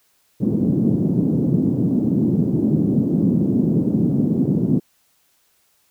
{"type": "band-pass noise", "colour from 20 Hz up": "white", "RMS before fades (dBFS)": -18, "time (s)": [0.4, 4.8], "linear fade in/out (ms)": 20, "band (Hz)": [140, 270], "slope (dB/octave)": 24, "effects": ["white hiss -62 dBFS RMS until 5.9 s"]}